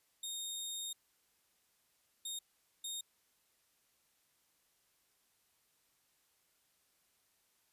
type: tone bursts at uneven times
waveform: 20% pulse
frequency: 3697 Hz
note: A#7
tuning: 15 cents flat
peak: -34 dBFS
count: 3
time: 0.23-0.93 / 2.25-2.39 / 2.84-3.01 s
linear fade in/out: 5 ms
effects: white hiss -75 dBFS RMS until 7.72 s + resampled to 32000 Hz